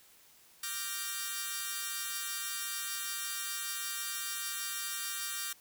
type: chord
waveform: 5% pulse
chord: G minor seventh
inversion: second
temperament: equal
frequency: 1174.7 / 1396.9 / 1568 / 1864.7 Hz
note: D6 / F6 / G6 / Bb6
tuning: 0 / 0 / 0 / 0 cents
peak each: -30 dBFS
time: 0.63-5.53 s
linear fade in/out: 5 ms
effects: white hiss -61 dBFS RMS until 5.6 s